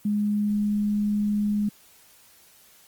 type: tone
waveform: sine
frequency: 207.7 Hz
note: G#3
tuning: in tune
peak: -21 dBFS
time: 0.05-1.69 s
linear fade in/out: 5 ms
effects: white hiss -55 dBFS RMS until 2.87 s + Opus 24 kbps